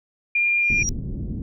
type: tone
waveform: sine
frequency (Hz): 2403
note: D7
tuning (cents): +39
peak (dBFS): -17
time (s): 0.35-0.83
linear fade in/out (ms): 5
type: tone with exponential growth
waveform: sine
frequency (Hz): 5710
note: F8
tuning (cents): +37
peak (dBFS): -19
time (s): 0.62-0.89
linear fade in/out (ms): 0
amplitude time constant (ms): 57
type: low-pass noise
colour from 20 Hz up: pink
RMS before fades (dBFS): -28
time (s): 0.7-1.42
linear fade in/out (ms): 2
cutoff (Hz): 300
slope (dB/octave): 24
effects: none